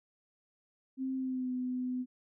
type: tone with pitch glide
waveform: sine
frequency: 263.1 to 252.2 Hz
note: C4 to B3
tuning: +10 to +36 cents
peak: -32 dBFS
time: 0.97-2.06 s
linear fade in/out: 50 ms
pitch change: -74 cents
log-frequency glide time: 1.15-1.52 s
effects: none